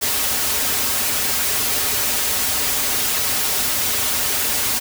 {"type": "noise with comb filter", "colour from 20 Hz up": "white", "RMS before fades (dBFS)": -20, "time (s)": [0.01, 4.8], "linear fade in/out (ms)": 20, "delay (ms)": 5.9, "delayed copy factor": -0.75, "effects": []}